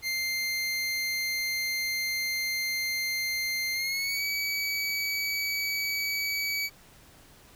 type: tone with pitch glide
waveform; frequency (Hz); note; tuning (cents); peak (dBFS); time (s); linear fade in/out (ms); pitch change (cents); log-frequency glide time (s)
25% pulse; 2100 to 2277; C7 to C#7; +6 to +46; -24; 0.02-6.7; 50; +140; 3.74-4.23
effects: pink hiss -55 dBFS RMS until 7.55 s

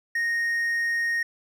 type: tone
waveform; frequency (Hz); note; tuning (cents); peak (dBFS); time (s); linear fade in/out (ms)
triangle; 1860; A#6; -4; -21; 0.15-1.23; 5
effects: none

